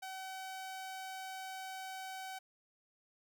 sawtooth tone, 760 Hz, F#5, 46 cents sharp, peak -39 dBFS, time 0.02-2.39 s, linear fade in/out 10 ms, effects none

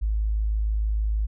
sine tone, 53.2 Hz, G#1, 42 cents sharp, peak -21 dBFS, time 0.01-1.27 s, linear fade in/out 20 ms, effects none

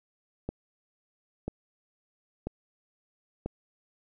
click train, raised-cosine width 2 ms, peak -19 dBFS, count 4, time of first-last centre 0.49-3.46 s, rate 1.01 Hz, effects none

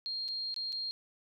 sine tone with dropouts, 4220 Hz, C8, 14 cents sharp, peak -34 dBFS, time 0.06-0.91 s, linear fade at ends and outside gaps 0 ms, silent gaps 0.281-0.286 / 0.542-0.563 / 0.722-0.727 s, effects none

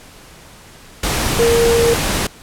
sine tone in noise, 466.2 Hz, A#4, in tune, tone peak -11 dBFS, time 1.39-1.94 s, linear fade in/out 5 ms, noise pink, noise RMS -18 dBFS, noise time 1.03-2.27 s, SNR +4 dB, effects pink hiss -41 dBFS RMS until 2.42 s + low-pass 12000 Hz 12 dB/octave

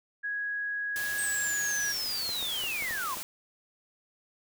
sine tone, 1661.2 Hz, G#6, in tune, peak -30 dBFS, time 0.23-1.93 s, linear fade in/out 20 ms
white noise, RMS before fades -38 dBFS, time 0.96-3.23 s, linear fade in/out 0 ms
sine linear sweep, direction down, 8372 to 960 Hz, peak -31 dBFS, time 1.18-3.15 s, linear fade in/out 10 ms
clicks, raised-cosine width 1 ms, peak -28 dBFS, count 6, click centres 2.292 / 2.427 / 2.638 / 2.824 / 2.909 / 3.171 s
effects none

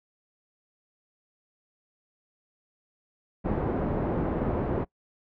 white low-pass noise, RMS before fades -28 dBFS, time 3.44-4.85 s, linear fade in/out 20 ms, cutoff 450 Hz, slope 12 dB/octave, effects noise-tail reverb RT60 0.1 s tail -22 dB re dry + low-pass 2000 Hz 12 dB/octave

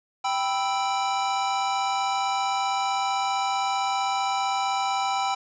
square chord, E minor, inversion first, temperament equal, 784 / 987.8 / 1318.5 Hz, G5 / B5 / E6, 0 / 0 / 0 cents, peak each -26 / -30 / -32 dBFS, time 0.24-5.35 s, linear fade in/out 10 ms, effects resampled to 16000 Hz + 8-bit

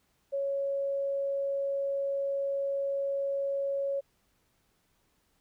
sine tone, 554.4 Hz, C#5, in tune, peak -28 dBFS, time 0.32-4.01 s, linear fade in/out 20 ms, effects pink hiss -72 dBFS RMS until 5.4 s

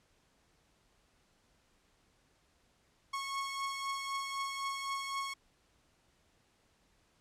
sawtooth beating tone pair, 1097 / 1100.9 Hz, C#6 / C#6, -18 / -12 cents, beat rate 3.9 Hz, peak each -33 / -39 dBFS, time 3.13-5.34 s, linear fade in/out 10 ms, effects pink hiss -71 dBFS RMS until 7.2 s + low-pass 9000 Hz 12 dB/octave

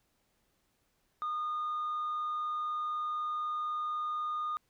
sine tone, 1224 Hz, D#6, 29 cents flat, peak -30 dBFS, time 1.22-4.57 s, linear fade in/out 0 ms, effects tanh soft clip ceiling -30 dBFS + pink hiss -75 dBFS RMS until 4.69 s

